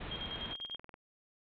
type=low-pass noise; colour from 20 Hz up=pink; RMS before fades=-44 dBFS; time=0-0.54 s; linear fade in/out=10 ms; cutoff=3800 Hz; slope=96 dB/octave
type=tone with tremolo; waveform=sine; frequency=3230 Hz; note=G#7; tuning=49 cents flat; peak=-38 dBFS; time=0.11-0.76 s; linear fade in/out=5 ms; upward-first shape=square; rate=10 Hz; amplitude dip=65%
type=click train; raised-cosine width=0.5 ms; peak=-35 dBFS; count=14; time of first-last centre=0.31-0.941 s; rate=20.6 Hz
effects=none